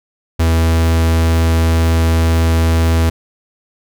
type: tone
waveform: 45% pulse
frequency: 82 Hz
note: E2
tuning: 9 cents flat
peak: -10 dBFS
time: 0.39-3.1 s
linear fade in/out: 10 ms
effects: none